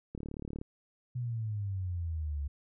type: click train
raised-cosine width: 3 ms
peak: -27 dBFS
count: 18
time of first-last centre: 0.15-0.614 s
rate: 36.6 Hz
type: exponential sweep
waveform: sine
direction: down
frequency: 125.6 to 69.3 Hz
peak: -32 dBFS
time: 1.15-2.48 s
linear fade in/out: 10 ms
effects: none